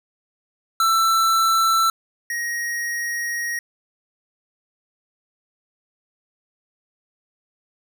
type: tone pair in turn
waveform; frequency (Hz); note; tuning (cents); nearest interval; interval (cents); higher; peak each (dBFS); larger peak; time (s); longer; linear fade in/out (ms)
square; 1334 / 1883; E6 / A#6; +20 / +17; tritone; 597; second; -16 / -24; first; 0.8-1.9 / 2.3-3.59; second; 2
effects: none